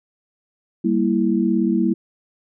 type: chord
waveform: sine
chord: E diminished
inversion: first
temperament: equal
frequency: 196 / 233.1 / 329.6 Hz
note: G3 / Bb3 / E4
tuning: 0 / 0 / 0 cents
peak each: -20 dBFS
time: 0.84-1.94 s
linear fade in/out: 10 ms
effects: none